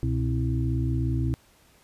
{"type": "harmonic tone with a mistuned harmonic", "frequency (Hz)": 65.41, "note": "C2", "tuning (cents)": 0, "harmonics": [1, 2, 4, 5], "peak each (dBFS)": [-28, -25, -33, -33], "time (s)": [0.03, 1.34], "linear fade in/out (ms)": 0, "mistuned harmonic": 2, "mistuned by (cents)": -120, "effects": ["pink hiss -59 dBFS RMS until 1.83 s", "resampled to 32000 Hz"]}